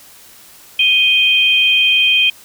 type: tone pair together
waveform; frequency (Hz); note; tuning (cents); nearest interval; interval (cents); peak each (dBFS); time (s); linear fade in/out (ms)
sine; 2489 / 3163; D#7 / G7; 0 / +15; major third; 415; -12; 0.79-2.3; 5
effects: white hiss -42 dBFS RMS until 2.44 s